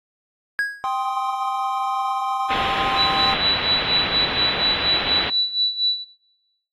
triangle tone with exponential decay, 1651 Hz, G#6, 11 cents flat, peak -14 dBFS, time 0.59-0.94 s, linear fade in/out 0 ms, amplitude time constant 75 ms
triangle chord, C minor, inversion second, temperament equal with one note detuned, 784 / 1046.5 / 1253.9 Hz, G5 / C6 / Eb6, 0 / 0 / +13 cents, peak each -22 / -23 / -27 dBFS, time 0.84-3.34 s, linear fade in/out 0 ms
white low-pass noise, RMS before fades -26 dBFS, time 2.5-5.3 s, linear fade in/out 5 ms, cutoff 3600 Hz, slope 48 dB/octave
sine tone with tremolo, 3951 Hz, B7, in tune, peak -15 dBFS, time 2.95-6.05 s, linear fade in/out 50 ms, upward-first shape sine, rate 4.2 Hz, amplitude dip 80%
effects noise-tail reverb RT60 1.0 s tail -23 dB re dry + AAC 32 kbps

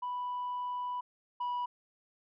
sine tone pair in turn, 987.8 / 978.7 Hz, B5 / B5, 0 / -16 cents, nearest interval unison, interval 16 cents, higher first, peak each -32 / -29 dBFS, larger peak second, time 0.02-1.01 / 1.4-1.66 s, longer first, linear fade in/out 10 ms, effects tanh soft clip ceiling -31 dBFS

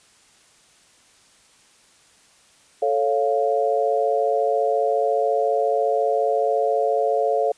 sine chord, A augmented, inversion none, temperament equal, 440 / 554.4 / 698.5 Hz, A4 / C#5 / E#5, 0 / 0 / 0 cents, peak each -22 dBFS, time 2.82-7.52 s, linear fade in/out 5 ms, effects white hiss -55 dBFS RMS until 7.57 s + resampled to 22050 Hz

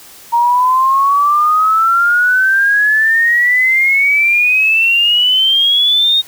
sine exponential sweep, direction up, 932.3 to 3729 Hz, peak -8 dBFS, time 0.32-6.22 s, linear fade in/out 20 ms, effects white hiss -38 dBFS RMS until 6.27 s

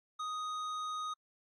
sine tone with hard clipping, 1247 Hz, D#6, 3 cents sharp, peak -38 dBFS, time 0.19-1.14 s, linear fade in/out 10 ms, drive 15 dB, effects low-pass 6000 Hz 12 dB/octave + AAC 64 kbps

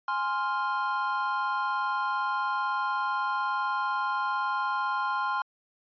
triangle chord, F minor, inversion first, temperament equal, 830.6 / 1046.5 / 1396.9 Hz, Ab5 / C6 / F6, 0 / 0 / 0 cents, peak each -31 / -27 / -30 dBFS, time 0.08-5.42 s, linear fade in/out 2 ms, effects resampled to 11025 Hz

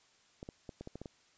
clicks, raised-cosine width 2 ms, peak -30 dBFS, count 8, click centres 0.429 / 0.489 / 0.692 / 0.81 / 0.874 / 0.956 / 1.016 / 1.058 s, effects white hiss -67 dBFS RMS until 1.37 s + resampled to 16000 Hz

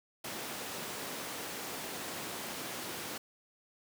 pink high-pass noise, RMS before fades -41 dBFS, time 0.24-3.18 s, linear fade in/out 5 ms, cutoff 220 Hz, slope 12 dB/octave, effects none

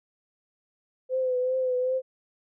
sine tone with vibrato, 510 Hz, C5, 44 cents flat, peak -23 dBFS, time 1.09-2.02 s, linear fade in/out 50 ms, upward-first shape triangle, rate 2.6 Hz, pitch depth 42 cents each way, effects none

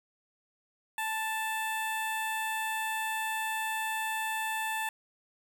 15% pulse tone with notch filter, 880 Hz, A5, in tune, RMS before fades -33 dBFS, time 0.98-4.89 s, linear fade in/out 2 ms, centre 4800 Hz, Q 1, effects 9-bit

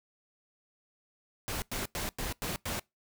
pink noise bursts, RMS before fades -35 dBFS, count 6, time 1.48-2.795 s, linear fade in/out 0 ms, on 140 ms, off 95 ms, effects noise-tail reverb RT60 0.2 s tail -24 dB re dry

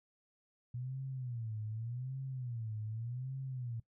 sine tone with vibrato, 120 Hz, B2, 49 cents flat, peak -38 dBFS, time 0.74-3.8 s, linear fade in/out 5 ms, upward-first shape sine, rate 0.85 Hz, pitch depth 190 cents each way, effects noise-tail reverb RT60 0.1 s tail -19 dB re dry

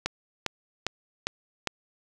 click train, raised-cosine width 0.2 ms, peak -9 dBFS, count 5, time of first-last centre 0.06-1.673 s, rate 2.48 Hz, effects none

